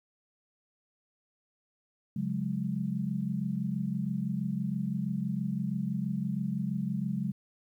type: chord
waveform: sine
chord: C# suspended fourth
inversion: none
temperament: equal with one note detuned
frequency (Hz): 138.59 / 181.61 / 207.7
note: C#3 / F#3 / G#3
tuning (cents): 0 / -32 / 0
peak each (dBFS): -35 / -33 / -33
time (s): 2.16-7.32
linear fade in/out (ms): 5
effects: 11-bit